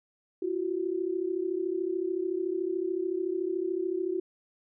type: tone pair together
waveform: sine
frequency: 341.5 / 375.2 Hz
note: F4 / F#4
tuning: -39 / +24 cents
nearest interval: major second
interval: 163 cents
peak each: -31 / -30 dBFS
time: 0.42-4.2 s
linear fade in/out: 5 ms
effects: none